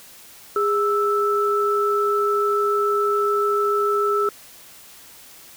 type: tone pair together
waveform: sine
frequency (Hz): 410.1 / 1317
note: G#4 / E6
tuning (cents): -22 / -2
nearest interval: octave + minor sixth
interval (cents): 2020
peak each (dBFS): -20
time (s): 0.56-4.29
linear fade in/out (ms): 2
effects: white hiss -45 dBFS RMS until 5.56 s